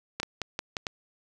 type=clicks; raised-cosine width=0.2 ms; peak=-13 dBFS; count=6; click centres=0.2 / 0.231 / 0.417 / 0.591 / 0.768 / 0.868 s; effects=none